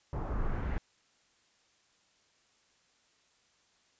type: noise with low-pass filter sweep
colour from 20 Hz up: brown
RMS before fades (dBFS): -33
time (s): 0.13-0.78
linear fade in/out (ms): 0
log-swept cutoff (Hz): 1000 to 2000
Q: 1.7
effects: white hiss -69 dBFS RMS until 3.99 s + resampled to 16000 Hz